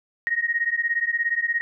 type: beating tone pair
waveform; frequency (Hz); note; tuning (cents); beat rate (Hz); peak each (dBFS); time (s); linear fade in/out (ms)
sine; 1864.7 / 1881.7; A#6 / A#6; 0 / +16; 17; -24; 0.27-1.61; 0
effects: none